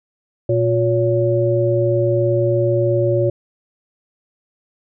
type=tone cluster; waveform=sine; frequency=118.7 / 357 / 566 Hz; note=A#2 / F4 / C#5; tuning=+32 / +38 / +36 cents; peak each=-18 dBFS; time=0.49-3.3 s; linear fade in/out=5 ms; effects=none